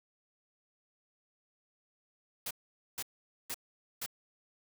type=noise bursts; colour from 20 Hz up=white; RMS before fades=-38 dBFS; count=4; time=2.46-4.062 s; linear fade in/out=5 ms; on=48 ms; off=470 ms; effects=none